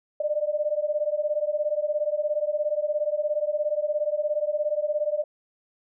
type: beating tone pair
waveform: sine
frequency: 591 / 608 Hz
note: D5 / D#5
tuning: +11 / -40 cents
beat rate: 17 Hz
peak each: -26 dBFS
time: 0.2-5.24 s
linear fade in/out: 5 ms
effects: none